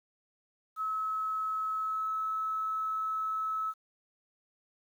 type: tone with pitch glide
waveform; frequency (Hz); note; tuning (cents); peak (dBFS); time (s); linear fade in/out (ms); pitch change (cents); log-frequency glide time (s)
sine; 1291 to 1298.5; E6 to E6; -37 to -26; -30; 0.76-3.74; 50; +11; 1.71-2.2
effects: 10-bit